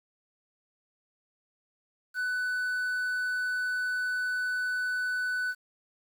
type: tone with quantisation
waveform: triangle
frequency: 1495 Hz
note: F#6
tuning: 17 cents sharp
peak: -26 dBFS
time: 2.14-5.55 s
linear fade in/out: 50 ms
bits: 9
effects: none